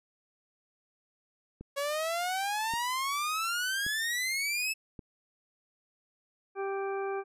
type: click train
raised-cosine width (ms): 3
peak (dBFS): -30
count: 4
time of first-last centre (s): 1.61-4.992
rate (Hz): 0.887
type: exponential sweep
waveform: sawtooth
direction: up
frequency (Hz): 554.4 to 2637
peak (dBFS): -26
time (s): 1.76-4.74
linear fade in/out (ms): 20
type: harmonic tone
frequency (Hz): 392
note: G4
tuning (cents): 0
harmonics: 1 / 2 / 3 / 4 / 6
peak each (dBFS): -32 / -38 / -42 / -44 / -48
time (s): 6.55-7.24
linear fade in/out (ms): 50
effects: resampled to 32000 Hz